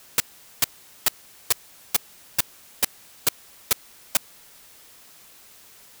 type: noise bursts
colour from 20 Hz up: white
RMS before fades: -17 dBFS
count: 10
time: 0.18-4.17 s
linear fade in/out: 2 ms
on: 21 ms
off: 420 ms
effects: white hiss -50 dBFS RMS until 6 s